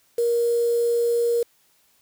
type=tone with quantisation; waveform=sine; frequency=471.5 Hz; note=A#4; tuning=20 cents sharp; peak=-18 dBFS; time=0.18-1.43 s; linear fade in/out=5 ms; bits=6; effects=white hiss -62 dBFS RMS until 2.01 s